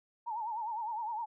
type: tone with vibrato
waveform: sine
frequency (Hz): 897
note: A5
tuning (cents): +33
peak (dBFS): -34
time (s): 0.26-1.26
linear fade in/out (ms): 20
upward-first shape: sine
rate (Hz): 9.8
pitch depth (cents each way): 110
effects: none